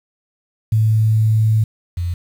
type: tone pair in turn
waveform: sine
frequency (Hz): 109.7 / 87.07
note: A2 / F2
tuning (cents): -5 / -5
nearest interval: major third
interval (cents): 400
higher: first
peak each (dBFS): -11 / -18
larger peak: first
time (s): 0.72-1.64 / 1.97-2.14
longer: first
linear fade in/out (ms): 5
effects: 7-bit